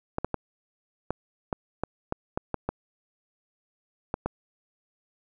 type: clicks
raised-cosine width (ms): 1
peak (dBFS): -13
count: 12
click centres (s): 0.184 / 0.246 / 0.343 / 1.106 / 1.528 / 1.836 / 2.124 / 2.375 / 2.543 / 2.69 / 4.141 / 4.26
effects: none